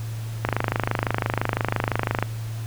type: click train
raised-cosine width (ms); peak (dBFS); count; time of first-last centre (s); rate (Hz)
0.5; -6; 47; 0.45-2.226; 25.9
effects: added 112 Hz sine -28 dBFS peak until 2.66 s + pink hiss -43 dBFS RMS until 2.66 s